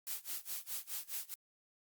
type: noise with tremolo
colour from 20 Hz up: blue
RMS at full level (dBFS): -39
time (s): 0.07-1.34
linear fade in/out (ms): 0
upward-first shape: sine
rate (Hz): 4.8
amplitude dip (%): 95
effects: Opus 48 kbps